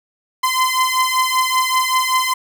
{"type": "beating tone pair", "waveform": "sawtooth", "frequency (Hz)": [1027, 1032.2], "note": ["C6", "C6"], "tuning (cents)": [-33, -24], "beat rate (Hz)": 5.2, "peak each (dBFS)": -14, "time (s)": [0.43, 2.34], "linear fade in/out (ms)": 10, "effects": []}